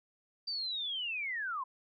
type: linear sweep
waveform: sine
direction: down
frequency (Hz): 4699 to 987.8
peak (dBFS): -34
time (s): 0.47-1.64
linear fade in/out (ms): 10
effects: none